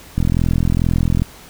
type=click train; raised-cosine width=5 ms; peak=-4 dBFS; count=45; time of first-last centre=0.18-1.22 s; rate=42.3 Hz; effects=pink hiss -41 dBFS RMS until 1.49 s